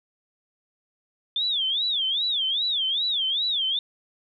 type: tone with vibrato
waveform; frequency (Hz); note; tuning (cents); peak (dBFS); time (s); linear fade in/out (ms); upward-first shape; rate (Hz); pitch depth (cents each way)
sine; 3480; A7; -20; -22; 1.36-3.79; 2; sine; 2.5; 220
effects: none